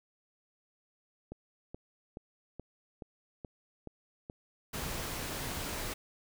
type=click train; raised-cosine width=2 ms; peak=-29 dBFS; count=8; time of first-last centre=1.32-4.299 s; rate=2.35 Hz
type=noise; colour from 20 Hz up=pink; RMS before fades=-38 dBFS; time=4.73-5.94 s; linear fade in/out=10 ms
effects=none